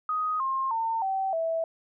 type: tone with pitch steps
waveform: sine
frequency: 1251 / 1064.2 / 905.3 / 770.1 / 655.1 Hz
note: D#6 / C6 / A5 / G5 / E5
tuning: +9 / +29 / +49 / -31 / -11 cents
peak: -25 dBFS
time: 0.09-1.64 s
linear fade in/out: 2 ms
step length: 310 ms
effects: none